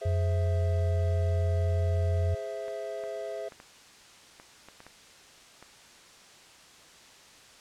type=chord; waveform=triangle; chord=Ab augmented; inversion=none; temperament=equal; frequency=415.3 / 523.3 / 659.3 Hz; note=Ab4 / C5 / E5; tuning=0 / 0 / 0 cents; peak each=-37 / -38 / -34 dBFS; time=0.01-3.49 s; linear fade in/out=10 ms
type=tone with pitch glide; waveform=sine; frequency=90.1 to 87.99 Hz; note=F#2 to F2; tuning=-45 to +13 cents; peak=-24 dBFS; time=0.05-2.35 s; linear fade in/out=10 ms; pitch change=-42 cents; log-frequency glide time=0.17-0.78 s
type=clicks; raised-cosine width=0.5 ms; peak=-32 dBFS; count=9; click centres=2.682 / 3.038 / 3.522 / 3.601 / 4.399 / 4.686 / 4.804 / 4.866 / 5.626 s
effects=white hiss -53 dBFS RMS until 7.6 s + low-pass 7000 Hz 12 dB/octave